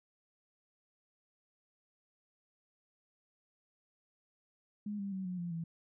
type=tone with pitch steps; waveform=sine; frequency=207.6 / 198.45 / 189.71 / 181.35 / 173.36 / 165.73 Hz; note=G#3 / G3 / F#3 / F#3 / F3 / E3; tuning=0 / +22 / +44 / -34 / -12 / +10 cents; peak=-36 dBFS; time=4.86-5.64 s; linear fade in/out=5 ms; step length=130 ms; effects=none